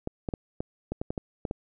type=clicks; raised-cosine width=2 ms; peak=-17 dBFS; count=10; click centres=0.074 / 0.288 / 0.338 / 0.605 / 0.92 / 1.015 / 1.105 / 1.178 / 1.452 / 1.511 s; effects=none